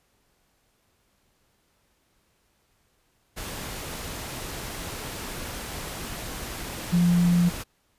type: tone in noise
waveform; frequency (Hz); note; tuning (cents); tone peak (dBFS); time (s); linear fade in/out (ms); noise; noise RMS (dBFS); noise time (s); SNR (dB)
sine; 174.61; F3; 0; -17; 6.92-7.5; 20; pink; -35; 3.36-7.64; +15
effects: pink hiss -68 dBFS RMS until 7.98 s + resampled to 32000 Hz